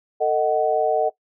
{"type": "chord", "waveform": "sine", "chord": "D# diminished", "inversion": "second", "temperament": "just", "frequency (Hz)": [448, 622.3, 746.7], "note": ["A4", "D#5", "F#5"], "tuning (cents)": [31, 0, 16], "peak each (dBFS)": -21, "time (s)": [0.2, 1.1], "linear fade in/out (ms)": 20, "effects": ["noise-tail reverb RT60 0.1 s tail -18 dB re dry"]}